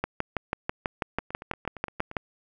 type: two click trains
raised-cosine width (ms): 0.5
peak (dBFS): -11 / -24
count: 14 / 9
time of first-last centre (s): 0.04-2.168 / 1.19-2.114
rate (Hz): 6.11 / 8.66
effects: none